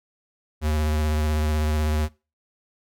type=tone with vibrato; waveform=square; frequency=76.5 Hz; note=D#2; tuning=29 cents flat; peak=-21 dBFS; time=0.61-2.09 s; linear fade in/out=50 ms; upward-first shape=sine; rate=16 Hz; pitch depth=24 cents each way; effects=noise-tail reverb RT60 0.3 s tail -22 dB re dry